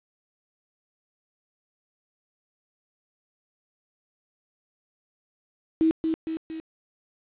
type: tone with echo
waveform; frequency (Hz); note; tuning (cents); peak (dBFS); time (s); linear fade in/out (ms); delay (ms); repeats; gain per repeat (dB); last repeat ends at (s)
sine; 321.4; E4; -44; -17; 5.81-5.91; 0; 230; 3; -5; 6.6
effects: resampled to 8000 Hz + 8-bit